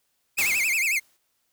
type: tone with vibrato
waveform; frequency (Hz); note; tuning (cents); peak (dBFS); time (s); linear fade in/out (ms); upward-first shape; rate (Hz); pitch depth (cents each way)
45% pulse; 2349; D7; 0; -21; 0.37-1; 20; sine; 11; 210
type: noise with exponential decay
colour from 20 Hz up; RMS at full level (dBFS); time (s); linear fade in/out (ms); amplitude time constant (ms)
white; -27; 0.38-1.17; 5; 170
effects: white hiss -72 dBFS RMS until 1.52 s